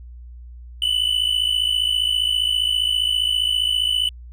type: tone pair together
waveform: triangle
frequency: 2960 / 3015 Hz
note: F#7 / F#7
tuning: 0 / +32 cents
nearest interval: unison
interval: 32 cents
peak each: -19 dBFS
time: 0.82-4.09 s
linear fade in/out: 2 ms
effects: added 60 Hz sine -36 dBFS peak until 4.32 s